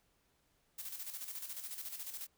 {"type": "noise with tremolo", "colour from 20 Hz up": "blue", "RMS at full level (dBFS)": -43, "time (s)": [0.78, 2.27], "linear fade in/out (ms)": 10, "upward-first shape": "square", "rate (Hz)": 14, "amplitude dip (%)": 55, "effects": ["pink hiss -75 dBFS RMS until 2.37 s"]}